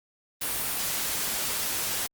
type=noise; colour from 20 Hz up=white; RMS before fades=-29 dBFS; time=0.41-2.07 s; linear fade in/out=10 ms; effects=Opus 32 kbps